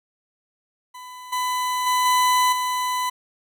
40% pulse tone with level steps, 1001 Hz, B5, 23 cents sharp, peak -36 / -21 / -17 / -15 / -21 dBFS, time 0.94-3.1 s, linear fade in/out 10 ms, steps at 1.32 / 1.86 / 2.05 / 2.52 s, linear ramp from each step 10 ms, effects none

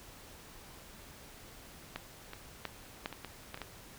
clicks, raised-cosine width 0.3 ms, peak -21 / -27 / -20 / -19 / -27 / -25 / -24 / -29 / -24 dBFS, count 9, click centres 1.96 / 2.334 / 2.653 / 3.059 / 3.127 / 3.247 / 3.544 / 3.575 / 3.617 s, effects pink hiss -53 dBFS RMS until 3.98 s

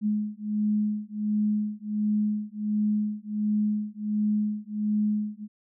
sine beating tone pair, 210 / 211.4 Hz, G#3 / G#3, +19 / +31 cents, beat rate 1.4 Hz, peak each -27 dBFS, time 0.01-5.48 s, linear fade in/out 50 ms, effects none

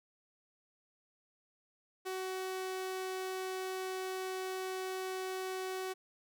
sawtooth tone, 375.2 Hz, F#4, 24 cents sharp, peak -33 dBFS, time 2.05-5.94 s, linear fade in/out 20 ms, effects none

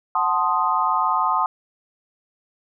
sine chord, F# diminished seventh, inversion none, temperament equal, 740 / 880 / 1046.5 / 1244.5 Hz, F#5 / A5 / C6 / Eb6, 0 / 0 / 0 / 0 cents, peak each -26 / -23 / -22 / -22 dBFS, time 0.15-1.46 s, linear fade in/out 2 ms, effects none

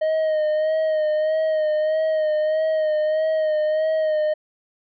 triangle tone with vibrato, 622.3 Hz, D#5, in tune, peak -16 dBFS, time 0.01-4.34 s, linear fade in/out 10 ms, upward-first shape sine, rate 1.6 Hz, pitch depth 32 cents each way, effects resampled to 11025 Hz

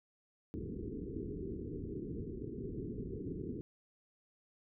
white low-pass noise, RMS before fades -42 dBFS, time 0.54-3.61 s, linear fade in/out 0 ms, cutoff 440 Hz, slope 96 dB/octave, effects none

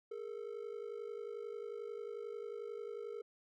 triangle ring-modulated tone, 440 Hz, A4, in tune, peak -37 dBFS, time 0.11-3.22 s, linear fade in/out 5 ms, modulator 25.6 Hz, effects none

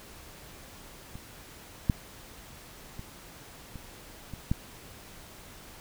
clicks, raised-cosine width 5 ms, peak -29 / -10 / -27 / -28 / -26 / -13 dBFS, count 6, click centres 1.155 / 1.898 / 2.994 / 3.757 / 4.337 / 4.515 s, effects pink hiss -49 dBFS RMS until 5.8 s

